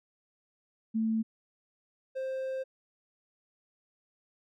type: tone pair in turn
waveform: sine / triangle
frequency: 222.2 / 526.4 Hz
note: A3 / C5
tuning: +17 / +10 cents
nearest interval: octave + minor third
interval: 1493 cents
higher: second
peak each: -26 / -30 dBFS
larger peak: first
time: 0.94-1.23 / 2.15-2.64 s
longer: second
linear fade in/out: 20 ms
effects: none